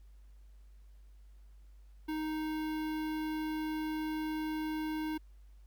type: tone with notch filter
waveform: square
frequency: 311.1 Hz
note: D#4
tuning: in tune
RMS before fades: -36 dBFS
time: 2.08-5.18 s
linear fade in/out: 10 ms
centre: 7300 Hz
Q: 0.6
effects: added 50 Hz sine -53 dBFS peak until 5.66 s + pink hiss -75 dBFS RMS until 5.66 s